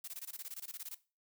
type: noise bursts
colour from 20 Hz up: blue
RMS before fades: -44 dBFS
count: 16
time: 0.04-0.948 s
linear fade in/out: 5 ms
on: 38 ms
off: 20 ms
effects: noise-tail reverb RT60 0.3 s tail -17 dB re dry